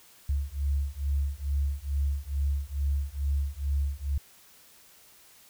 sine beating tone pair, 69.3 / 71.6 Hz, C#2 / D2, 0 / -43 cents, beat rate 2.3 Hz, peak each -29 dBFS, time 0.29-4.18 s, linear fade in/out 5 ms, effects white hiss -56 dBFS RMS until 5.49 s

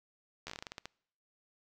slowing click train, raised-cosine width 0.2 ms, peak -24 dBFS, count 12, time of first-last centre 0.47-0.856 s, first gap 12 ms, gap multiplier 1.2, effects noise-tail reverb RT60 0.7 s tail -26 dB re dry

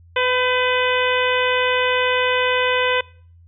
harmonic tone with a mistuned harmonic, 502 Hz, B4, 28 cents sharp, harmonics 1 / 2 / 3 / 4 / 5 / 6 / 7, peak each -20 / -23 / -24 / -25 / -25 / -26 / -30 dBFS, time 0.16-3.01 s, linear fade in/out 5 ms, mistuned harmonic 3, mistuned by +30 cents, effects noise-tail reverb RT60 0.5 s tail -24 dB re dry + added 85 Hz sine -45 dBFS peak until 3.47 s

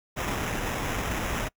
pink noise with sample-and-hold, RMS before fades -30 dBFS, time 0.16-1.49 s, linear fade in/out 20 ms, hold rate 4410 Hz, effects noise-tail reverb RT60 0.1 s tail -24 dB re dry

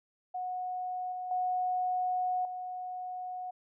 sine tone with level steps, 732 Hz, F#5, 19 cents flat, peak -33 / -35 / -28 / -36 dBFS, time 0.34-3.51 s, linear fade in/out 10 ms, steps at 1.12 / 1.31 / 2.45 s, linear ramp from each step 2 ms, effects none

